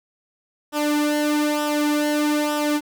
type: tone with flanger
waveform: sawtooth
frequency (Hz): 297.4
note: D4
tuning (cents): +22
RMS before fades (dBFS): -21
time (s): 0.72-2.81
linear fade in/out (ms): 50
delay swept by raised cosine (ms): 0.45 to 2.55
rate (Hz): 1.1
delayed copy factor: -0.7
effects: 8-bit